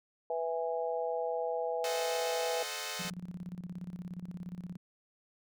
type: harmonic tone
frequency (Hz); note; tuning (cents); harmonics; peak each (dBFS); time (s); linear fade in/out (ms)
164.81; E3; 0; 3 / 4 / 5; -34 / -36 / -38; 0.3-2.63; 2
type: chord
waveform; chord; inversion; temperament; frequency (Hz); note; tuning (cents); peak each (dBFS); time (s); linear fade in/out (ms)
5% pulse; A diminished seventh; none; equal with one note detuned; 437.2 / 523.3 / 622.3 / 740; A4 / C5 / Eb5 / Gb5; -11 / 0 / 0 / 0; -31; 1.84-3.1; 2
type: tone with tremolo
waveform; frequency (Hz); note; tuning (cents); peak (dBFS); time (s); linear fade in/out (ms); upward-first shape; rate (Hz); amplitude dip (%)
sine; 178.1; F3; +34; -37; 2.99-4.77; 10; square; 17; 75
effects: none